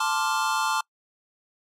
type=chord; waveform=square; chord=D minor seventh; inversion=second; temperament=equal; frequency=880 / 1046.5 / 1174.7 / 1396.9 Hz; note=A5 / C6 / D6 / F6; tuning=0 / 0 / 0 / 0 cents; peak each=-28 / -30 / -30 / -30 dBFS; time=0-0.81 s; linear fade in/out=5 ms; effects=noise-tail reverb RT60 0.1 s tail -26 dB re dry + low-pass 11000 Hz 12 dB/octave